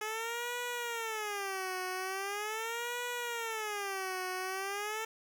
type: tone with vibrato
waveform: 10% pulse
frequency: 423.7 Hz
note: G#4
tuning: 35 cents sharp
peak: -27 dBFS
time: 0.01-5.05 s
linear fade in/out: 5 ms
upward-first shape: sine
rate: 0.41 Hz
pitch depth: 240 cents each way
effects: none